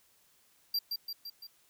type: tone with echo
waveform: square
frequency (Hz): 4734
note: D8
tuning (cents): +13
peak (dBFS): -29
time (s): 0.74-0.79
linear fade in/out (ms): 5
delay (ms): 170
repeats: 4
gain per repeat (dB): -4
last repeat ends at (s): 1.47
effects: white hiss -67 dBFS RMS until 1.69 s